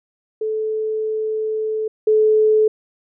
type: tone pair in turn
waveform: sine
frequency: 435.2 / 431.9 Hz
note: A4 / A4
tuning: -19 / -32 cents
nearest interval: unison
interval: 13 cents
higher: first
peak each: -19 / -11 dBFS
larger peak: second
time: 0.41-1.88 / 2.07-2.68 s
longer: first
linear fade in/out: 5 ms
effects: none